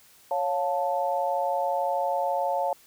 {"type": "chord", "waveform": "sine", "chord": "Db augmented", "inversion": "none", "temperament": "equal with one note detuned", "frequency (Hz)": [554.4, 706.2, 880], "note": ["Db5", "F5", "A5"], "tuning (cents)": [0, 19, 0], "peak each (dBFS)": -28, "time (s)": [0.31, 2.73], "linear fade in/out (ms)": 2, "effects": ["white hiss -56 dBFS RMS until 2.86 s"]}